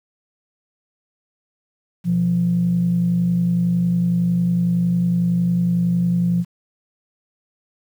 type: tone pair together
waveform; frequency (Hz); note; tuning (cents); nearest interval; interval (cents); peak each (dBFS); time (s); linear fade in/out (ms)
sine; 123.68 / 174.61; B2 / F3; +3 / 0; tritone; 597; -24 / -15; 2.04-6.45; 50
effects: tanh soft clip ceiling -9 dBFS + 8-bit